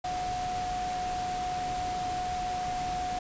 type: tone in noise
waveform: sine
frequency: 730 Hz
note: F#5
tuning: 24 cents flat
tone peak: -30 dBFS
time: 0.04-3.19 s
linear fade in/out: 5 ms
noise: pink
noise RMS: -39 dBFS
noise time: 0.04-3.19 s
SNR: +6 dB
effects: resampled to 16000 Hz